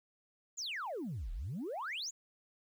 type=exponential two-way sweep; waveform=sine; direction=down then up; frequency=7390 to 36.21 to 7390 Hz; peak=-36 dBFS; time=0.57-2.11 s; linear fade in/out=20 ms; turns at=1.32 s; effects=tanh soft clip ceiling -34 dBFS + 11-bit